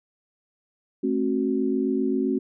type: chord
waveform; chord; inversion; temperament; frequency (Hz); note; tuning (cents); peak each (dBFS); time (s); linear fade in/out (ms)
sine; F# diminished; first; equal with one note detuned; 220 / 267.6 / 370; A3 / C4 / F#4; 0 / +39 / 0; -27 / -24 / -26; 1.03-2.39; 10
effects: none